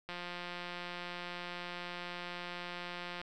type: click train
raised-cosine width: 0.3 ms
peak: -26 dBFS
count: 551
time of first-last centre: 0.09-3.215 s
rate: 176 Hz
effects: none